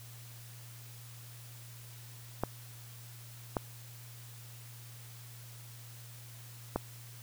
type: clicks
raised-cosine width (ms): 1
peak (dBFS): -16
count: 3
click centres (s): 2.436 / 3.568 / 6.76
effects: added 118 Hz sine -49 dBFS peak until 7.22 s + white hiss -54 dBFS RMS until 7.22 s